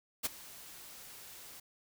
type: noise with ADSR envelope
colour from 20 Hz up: white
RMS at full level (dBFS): -31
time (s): 0.23-1.6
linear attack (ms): 25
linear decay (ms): 20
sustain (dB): -20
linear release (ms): 5
effects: none